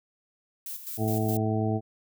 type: noise with tremolo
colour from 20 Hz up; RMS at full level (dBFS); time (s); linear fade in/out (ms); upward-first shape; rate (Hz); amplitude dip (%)
violet; -36; 0.66-1.37; 2; square; 4.8; 60
type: harmonic tone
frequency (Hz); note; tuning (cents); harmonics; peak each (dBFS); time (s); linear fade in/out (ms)
109.1; A2; -14; 1 / 2 / 3 / 4 / 6 / 7; -27 / -30 / -32 / -33 / -35 / -35; 0.97-1.81; 50
effects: none